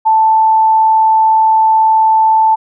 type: tone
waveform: sine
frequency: 881 Hz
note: A5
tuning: 2 cents sharp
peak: -6 dBFS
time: 0.05-2.56 s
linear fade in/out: 20 ms
effects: none